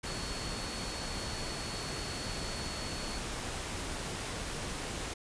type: tone in noise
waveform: sine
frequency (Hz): 4397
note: C#8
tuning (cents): -15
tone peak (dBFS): -44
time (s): 0.06-3.19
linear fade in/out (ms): 10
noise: pink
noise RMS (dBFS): -38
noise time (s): 0.03-5.14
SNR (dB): -9
effects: resampled to 22050 Hz